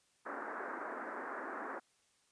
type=band-pass noise; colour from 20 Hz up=white; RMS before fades=-43 dBFS; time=0.25-1.8 s; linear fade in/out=20 ms; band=240 to 1700 Hz; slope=48 dB/octave; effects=white hiss -73 dBFS RMS until 2.31 s + resampled to 22050 Hz